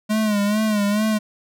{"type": "tone with vibrato", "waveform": "square", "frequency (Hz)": 210.2, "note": "G#3", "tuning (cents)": 21, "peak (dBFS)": -18, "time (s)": [0.09, 1.19], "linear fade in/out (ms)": 20, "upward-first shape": "sine", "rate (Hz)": 2.3, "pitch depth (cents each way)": 68, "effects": []}